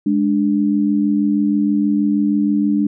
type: tone pair together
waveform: sine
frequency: 207.4 / 293.7 Hz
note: G#3 / D4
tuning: -2 / 0 cents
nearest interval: tritone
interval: 602 cents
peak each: -16 dBFS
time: 0.06-2.87 s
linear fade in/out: 5 ms
effects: none